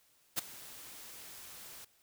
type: noise with ADSR envelope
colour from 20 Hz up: white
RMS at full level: -30 dBFS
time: 0.36-1.85 s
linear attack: 27 ms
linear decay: 9 ms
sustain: -20 dB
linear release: 9 ms
effects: white hiss -69 dBFS RMS until 2.02 s